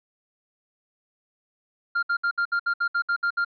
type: tone bursts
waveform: triangle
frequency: 1396.9 Hz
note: F6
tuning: in tune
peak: -19 dBFS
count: 11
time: 1.95-3.448 s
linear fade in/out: 10 ms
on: 78 ms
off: 64 ms
effects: resampled to 11025 Hz